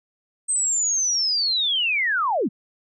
sine linear sweep, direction down, 8372 to 155.56 Hz, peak -19 dBFS, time 0.48-2.49 s, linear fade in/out 20 ms, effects none

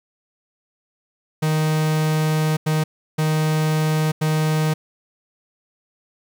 45% pulse tone bursts at uneven times, 155.56 Hz, D#3, in tune, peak -17 dBFS, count 4, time 1.42-2.57 / 2.66-2.84 / 3.18-4.12 / 4.21-4.74 s, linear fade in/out 10 ms, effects 9-bit

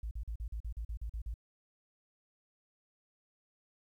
sine tone bursts, 55 Hz, A1, in tune, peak -35 dBFS, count 11, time 0.03-1.341 s, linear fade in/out 5 ms, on 81 ms, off 42 ms, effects tanh soft clip ceiling -31 dBFS + 12-bit

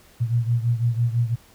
sine beating tone pair, 116.54 / 122.54 Hz, A#2 / B2, 0 / -13 cents, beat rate 6 Hz, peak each -20 / -24 dBFS, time 0.2-1.36 s, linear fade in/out 20 ms, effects pink hiss -53 dBFS RMS until 1.54 s

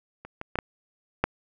clicks, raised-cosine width 0.5 ms, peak -26 / -19 / -14 / -10 / -6 dBFS, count 5, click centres 0.25 / 0.414 / 0.556 / 0.588 / 1.24 s, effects none

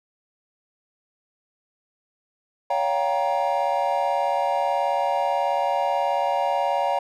triangle chord, G half-diminished seventh, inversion second, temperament just, 564.5 / 705.6 / 784 / 940.8 Hz, Db5 / F5 / G5 / Bb5, +31 / +18 / 0 / +16 cents, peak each -24 dBFS, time 2.7-6.99 s, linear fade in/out 5 ms, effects none

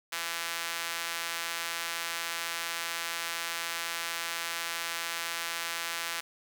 sawtooth tone with high-pass filter, 167.9 Hz, E3, 32 cents sharp, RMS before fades -35 dBFS, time 0.12-6.21 s, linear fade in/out 10 ms, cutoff 1600 Hz, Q 0.83, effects none

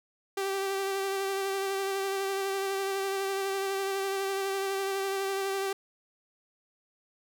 sawtooth tone with vibrato, 390 Hz, G4, 9 cents flat, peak -25 dBFS, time 0.37-5.73 s, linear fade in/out 5 ms, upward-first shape sine, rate 12 Hz, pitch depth 20 cents each way, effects none

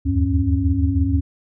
sine tone cluster, 75.7 / 82 / 98.4 / 273.5 Hz, D#2 / E2 / G2 / C#4, -47 / -9 / +7 / -23 cents, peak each -21 dBFS, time 0.05-1.21 s, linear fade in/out 20 ms, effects none

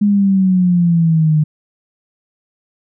sine exponential sweep, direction down, 207.7 to 151 Hz, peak -9 dBFS, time 0.01-1.44 s, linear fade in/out 10 ms, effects none

